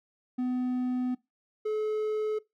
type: tone pair in turn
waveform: triangle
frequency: 251.2 / 429.4 Hz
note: B3 / A4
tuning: +30 / -42 cents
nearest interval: major sixth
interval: 928 cents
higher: second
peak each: -25 dBFS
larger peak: neither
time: 0.38-1.15 / 1.65-2.39 s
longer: first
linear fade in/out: 10 ms
effects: noise-tail reverb RT60 0.2 s tail -21 dB re dry